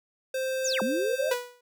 square tone, 523.3 Hz, C5, in tune, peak -28 dBFS, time 0.34-1.34 s, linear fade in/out 5 ms
sine linear two-way sweep, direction down then up, 7459 to 200.8 to 641 Hz, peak -27 dBFS, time 0.64-1.3 s, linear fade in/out 10 ms, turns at 0.82 s
sawtooth tone with exponential decay, 490 Hz, B4, 14 cents flat, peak -19 dBFS, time 1.31-1.61 s, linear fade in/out 5 ms, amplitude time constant 65 ms
effects none

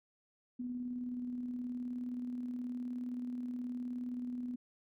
sine tone with tremolo, 246.9 Hz, B3, in tune, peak -36 dBFS, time 0.59-4.56 s, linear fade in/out 10 ms, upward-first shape square, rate 19 Hz, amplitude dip 25%, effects none

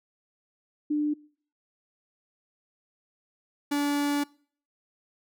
sine / 45% pulse tone pair in turn, 298 / 288.3 Hz, D4 / D4, +25 / -32 cents, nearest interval minor second, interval 57 cents, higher first, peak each -23 / -24 dBFS, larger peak first, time 0.9-1.14 / 3.71-4.24 s, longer second, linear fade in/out 10 ms, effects noise-tail reverb RT60 0.5 s tail -24 dB re dry

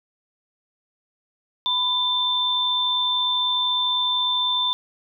sine tone pair together, 997 / 3553 Hz, B5 / A7, +16 / +16 cents, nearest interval octave + minor seventh, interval 2200 cents, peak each -26 / -20 dBFS, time 1.66-4.73 s, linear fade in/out 0 ms, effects none

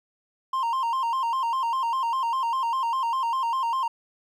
triangle tone with vibrato, 987.8 Hz, B5, in tune, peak -21 dBFS, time 0.53-3.88 s, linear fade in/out 5 ms, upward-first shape square, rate 5 Hz, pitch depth 110 cents each way, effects none

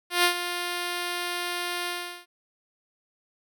5% pulse tone with ADSR envelope, 352 Hz, F4, 14 cents sharp, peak -6 dBFS, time 0.1-2.26 s, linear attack 140 ms, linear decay 93 ms, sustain -11 dB, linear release 380 ms, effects none

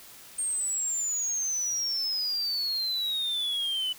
sine exponential sweep, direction down, 8640 to 2978 Hz, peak -24 dBFS, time 0.38-3.93 s, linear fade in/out 10 ms, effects tanh soft clip ceiling -26 dBFS + white hiss -49 dBFS RMS until 3.98 s

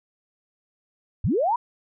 sine linear sweep, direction up, 58.27 to 1001 Hz, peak -19 dBFS, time 1.24-1.56 s, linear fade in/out 5 ms, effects none

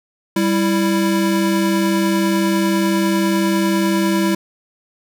square tone pair together, 196 / 330 Hz, G3 / E4, 0 / +2 cents, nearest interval major sixth, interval 902 cents, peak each -18 dBFS, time 0.36-4.35 s, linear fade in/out 5 ms, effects none

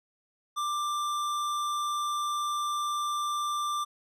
sine tone with hard clipping, 1183 Hz, D6, 12 cents sharp, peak -30 dBFS, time 0.56-3.85 s, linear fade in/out 20 ms, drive 15 dB, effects none

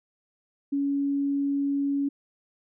sine tone, 280.6 Hz, C#4, 21 cents sharp, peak -23 dBFS, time 0.72-2.09 s, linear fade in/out 10 ms, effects none

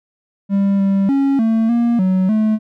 triangle tone with pitch steps, 197.9 / 195.9 / 275.2 / 224.1 / 235.9 / 186.8 / 216.5 Hz, G3 / G3 / C#4 / A3 / A#3 / F#3 / A3, +17 / -1 / -12 / +32 / +21 / +17 / -28 cents, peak -10 dBFS, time 0.49-2.59 s, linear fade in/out 50 ms, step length 300 ms, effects none

